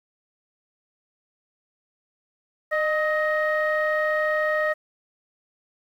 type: tone cluster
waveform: sine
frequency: 612 / 1266 / 1870 Hz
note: D#5 / D#6 / A#6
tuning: -29 / +30 / +5 cents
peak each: -22 / -28 / -24 dBFS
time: 2.71-4.74 s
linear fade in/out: 20 ms
effects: tanh soft clip ceiling -14 dBFS + 9-bit